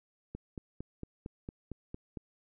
click train, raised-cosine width 3 ms, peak -27 dBFS, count 9, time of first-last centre 0.35-2.172 s, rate 4.39 Hz, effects none

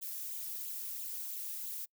violet noise with flanger, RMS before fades -41 dBFS, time 0.01-1.86 s, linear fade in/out 20 ms, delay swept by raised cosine 0.27 to 2.37 ms, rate 3 Hz, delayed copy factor +0.6, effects noise-tail reverb RT60 0.1 s tail -26 dB re dry

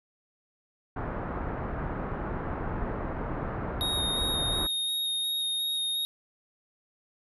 pink low-pass noise, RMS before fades -33 dBFS, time 0.96-4.67 s, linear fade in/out 5 ms, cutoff 1500 Hz, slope 24 dB/octave
square tone with vibrato, 3729 Hz, A#7, in tune, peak -28 dBFS, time 3.81-6.05 s, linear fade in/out 0 ms, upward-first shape square, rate 2.8 Hz, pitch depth 10 cents each way
effects none

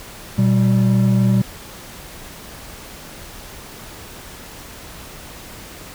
triangle tone pair together, 120.8 / 193.54 Hz, B2 / G3, -38 / -22 cents, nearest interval minor sixth, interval 816 cents, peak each -13 dBFS, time 0.38-1.42 s, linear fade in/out 5 ms, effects pink hiss -37 dBFS RMS until 5.94 s

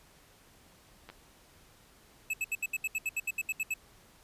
clicks, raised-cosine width 0.3 ms, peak -30 dBFS, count 2, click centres 1.09 / 1.1 s
square tone bursts, 2600 Hz, E7, 24 cents flat, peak -30 dBFS, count 14, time 2.3-3.74 s, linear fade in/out 5 ms, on 36 ms, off 72 ms
effects pink hiss -60 dBFS RMS until 4.23 s + resampled to 32000 Hz

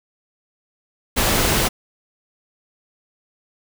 pink noise, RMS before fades -18 dBFS, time 1.16-1.69 s, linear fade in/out 20 ms, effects none

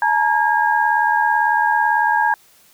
sine tone cluster, 857 / 935 / 1628 Hz, A5 / A#5 / G#6, -46 / +5 / -35 cents, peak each -18 dBFS, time 0.02-2.34 s, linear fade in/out 2 ms, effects white hiss -52 dBFS RMS until 2.73 s

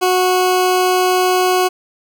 20% pulse tone, 367 Hz, F#4, 14 cents flat, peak -7 dBFS, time 0.01-1.69 s, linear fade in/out 20 ms, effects none

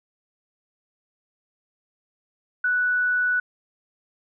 sine tone, 1480 Hz, F#6, in tune, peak -19 dBFS, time 2.64-3.4 s, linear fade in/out 5 ms, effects none

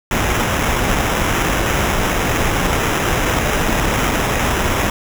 pink noise with sample-and-hold, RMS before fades -17 dBFS, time 0.11-4.9 s, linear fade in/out 2 ms, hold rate 4410 Hz, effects none

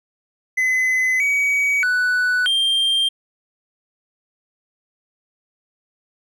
triangle tone with pitch steps, 2029 / 2265 / 1486 / 3180 Hz, B6 / C#7 / F#6 / G7, +46 / +37 / +7 / +24 cents, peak -14 dBFS, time 0.57-3.09 s, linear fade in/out 10 ms, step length 630 ms, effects none

